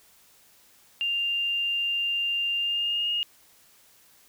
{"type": "tone with pitch glide", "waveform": "sine", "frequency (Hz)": [2794, 2853], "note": ["F7", "F7"], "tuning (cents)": [0, 36], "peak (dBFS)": -24, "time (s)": [1.01, 3.23], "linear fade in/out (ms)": 0, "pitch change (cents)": 36, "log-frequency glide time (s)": [2.57, 3.12], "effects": ["white hiss -58 dBFS RMS until 4.28 s"]}